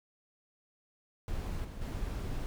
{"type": "noise with level steps", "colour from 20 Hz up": "brown", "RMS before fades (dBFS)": [-36, -42, -36], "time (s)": [1.28, 2.46], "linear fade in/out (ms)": 0, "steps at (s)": [1.64, 1.81], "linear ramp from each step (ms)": 10, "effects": []}